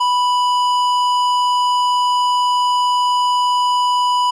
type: tone with tanh clipping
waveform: triangle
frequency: 987.8 Hz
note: B5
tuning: in tune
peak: -15 dBFS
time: 0-4.31 s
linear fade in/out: 10 ms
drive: 17 dB
effects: none